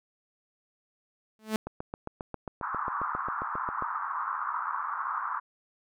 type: tone with exponential growth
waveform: sawtooth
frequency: 217.5 Hz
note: A3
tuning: 20 cents flat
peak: -19 dBFS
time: 1.39-1.56 s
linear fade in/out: 0 ms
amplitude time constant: 35 ms
type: click train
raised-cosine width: 1 ms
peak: -21 dBFS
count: 17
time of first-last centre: 1.67-3.823 s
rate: 7.43 Hz
type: band-pass noise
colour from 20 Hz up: white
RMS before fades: -33 dBFS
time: 2.62-5.4 s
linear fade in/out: 10 ms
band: 1000 to 1300 Hz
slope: 48 dB/octave
effects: none